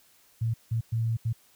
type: tone bursts at uneven times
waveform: sine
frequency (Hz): 113.9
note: A#2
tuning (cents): -40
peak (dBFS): -24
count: 4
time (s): 0.41-0.54 / 0.71-0.81 / 0.92-1.17 / 1.25-1.33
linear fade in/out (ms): 10
effects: white hiss -61 dBFS RMS until 1.55 s